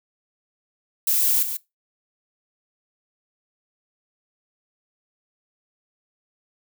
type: noise with echo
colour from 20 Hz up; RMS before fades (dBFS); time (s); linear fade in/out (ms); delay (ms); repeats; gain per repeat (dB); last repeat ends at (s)
violet; -20; 1.07-1.43; 5; 140; 1; -8; 1.57
effects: noise-tail reverb RT60 0.2 s tail -20 dB re dry

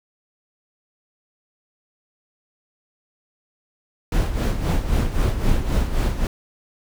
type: noise with tremolo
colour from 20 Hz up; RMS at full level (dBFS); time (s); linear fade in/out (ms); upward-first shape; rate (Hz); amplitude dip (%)
brown; -17; 4.12-6.27; 2; sine; 3.8; 65
effects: none

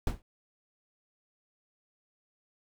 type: noise with exponential decay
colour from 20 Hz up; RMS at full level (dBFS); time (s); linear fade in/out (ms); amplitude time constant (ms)
brown; -24; 0.07-0.22; 2; 32
effects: none

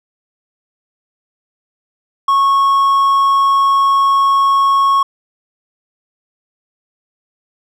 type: tone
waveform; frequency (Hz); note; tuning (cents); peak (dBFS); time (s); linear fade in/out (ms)
triangle; 1100; C#6; -14; -7; 2.28-5.03; 5
effects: none

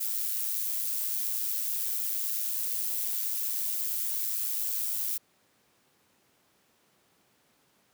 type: noise with amplitude modulation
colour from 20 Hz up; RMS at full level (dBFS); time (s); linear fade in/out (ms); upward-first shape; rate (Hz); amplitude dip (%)
violet; -29; 0-5.18; 10; sine; 109; 45
effects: pink hiss -67 dBFS RMS until 7.93 s + high-pass 150 Hz 12 dB/octave

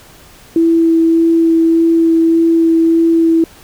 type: tone with vibrato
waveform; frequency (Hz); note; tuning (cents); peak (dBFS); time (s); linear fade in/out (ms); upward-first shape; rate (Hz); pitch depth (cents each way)
sine; 329.6; E4; 0; -7; 0.56-3.44; 2; sine; 1.7; 9
effects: pink hiss -41 dBFS RMS until 3.63 s

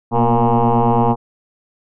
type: tone with frequency modulation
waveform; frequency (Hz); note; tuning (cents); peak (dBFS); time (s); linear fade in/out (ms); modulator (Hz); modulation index
sine; 349.5; F4; +1; -10; 0.11-1.16; 50; 118; 5.4
effects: tanh soft clip ceiling -6 dBFS

